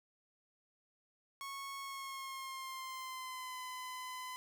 sawtooth tone with pitch glide, 1100 to 1014.5 Hz, C#6 to B5, -14 to +46 cents, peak -39 dBFS, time 1.41-4.36 s, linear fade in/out 0 ms, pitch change -140 cents, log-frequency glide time 1.8-3.59 s, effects 12-bit

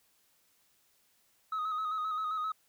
sine tone with vibrato, 1266 Hz, D#6, 30 cents sharp, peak -29 dBFS, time 1.52-2.52 s, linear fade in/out 5 ms, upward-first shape square, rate 7.6 Hz, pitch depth 32 cents each way, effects tanh soft clip ceiling -30 dBFS + white hiss -70 dBFS RMS until 2.68 s

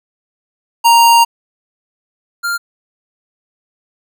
square tone pair in turn, 932.3 / 1396.9 Hz, A#5 / F6, 0 / 0 cents, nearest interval perfect fifth, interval 700 cents, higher second, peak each -6 / -16 dBFS, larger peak first, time 0.84-1.25 / 2.43-2.58 s, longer first, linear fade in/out 20 ms, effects none

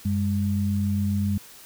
sine tone pair together, 95 / 202.5 Hz, F#2 / G#3, +46 / -43 cents, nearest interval octave + minor second, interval 1311 cents, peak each -24 / -24 dBFS, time 0.05-1.38 s, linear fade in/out 5 ms, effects white hiss -47 dBFS RMS until 1.65 s

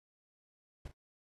brown noise with echo, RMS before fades -43 dBFS, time 0.85-0.88 s, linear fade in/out 5 ms, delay 37 ms, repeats 1, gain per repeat -10 dB, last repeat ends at 0.917 s, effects AAC 32 kbps

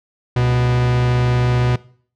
45% pulse tone pair together, 69.3 / 123.47 Hz, C#2 / B2, 0 / 0 cents, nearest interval minor seventh, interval 1000 cents, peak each -26 / -14 dBFS, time 0.36-1.76 s, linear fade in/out 5 ms, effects noise-tail reverb RT60 0.5 s tail -20 dB re dry + low-pass 4000 Hz 12 dB/octave

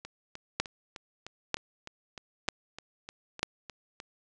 two click trains, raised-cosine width 0.2 ms, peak -24 / -9 dBFS, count 14 / 4, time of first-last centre 0.05-4.001 / 0.6-3.43 s, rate 3.29 / 1.06 Hz, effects resampled to 22050 Hz

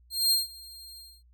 sawtooth tone with ADSR envelope, 4204 Hz, C8, 7 cents sharp, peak -17 dBFS, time 0.1-1.23 s, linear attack 210 ms, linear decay 160 ms, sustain -24 dB, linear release 250 ms, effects added 60 Hz sine -56 dBFS peak until 1.33 s

